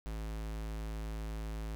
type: tone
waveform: square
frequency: 54 Hz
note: A1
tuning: 32 cents flat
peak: -38 dBFS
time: 0.06-1.75 s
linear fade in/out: 0 ms
effects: none